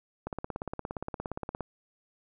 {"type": "click train", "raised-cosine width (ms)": 1, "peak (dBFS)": -20, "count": 24, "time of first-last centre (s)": [0.27, 1.607], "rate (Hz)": 17.2, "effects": []}